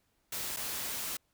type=noise with dropouts; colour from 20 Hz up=white; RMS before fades=-37 dBFS; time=0.32-1.17 s; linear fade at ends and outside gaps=5 ms; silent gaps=0.564-0.569 s; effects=pink hiss -75 dBFS RMS until 1.33 s